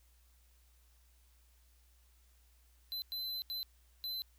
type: tone bursts at uneven times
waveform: square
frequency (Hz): 4047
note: B7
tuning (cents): +42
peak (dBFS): -38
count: 4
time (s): 2.92-3.02 / 3.12-3.42 / 3.5-3.63 / 4.04-4.22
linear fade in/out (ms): 0
effects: added 60 Hz sine -64 dBFS peak until 4.38 s + white hiss -72 dBFS RMS until 4.38 s